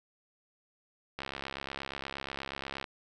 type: click train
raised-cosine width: 0.3 ms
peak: -21 dBFS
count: 114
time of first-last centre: 1.19-2.842 s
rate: 68.4 Hz
effects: none